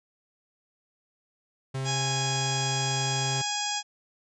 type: tone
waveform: 45% pulse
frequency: 133.2 Hz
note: C3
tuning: 31 cents sharp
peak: -29 dBFS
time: 1.74-3.42 s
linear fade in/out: 10 ms
type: harmonic tone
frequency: 828 Hz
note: G#5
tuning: 5 cents flat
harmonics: 1 / 2 / 3 / 4 / 5 / 6 / 7 / 8 / 9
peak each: -33 / -39 / -38 / -34 / -46 / -35 / -39 / -37 / -37 dBFS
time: 1.84-3.83 s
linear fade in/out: 50 ms
effects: resampled to 22050 Hz